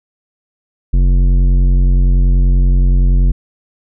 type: tone with tanh clipping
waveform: sine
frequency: 45.26 Hz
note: F#1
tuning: 37 cents flat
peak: -9 dBFS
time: 0.93-3.32 s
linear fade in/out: 10 ms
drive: 12 dB
effects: none